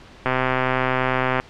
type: click train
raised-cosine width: 0.5 ms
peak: -5 dBFS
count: 148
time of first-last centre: 0.26-1.4 s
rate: 129 Hz
effects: pink hiss -45 dBFS RMS until 1.49 s + low-pass 4000 Hz 12 dB/octave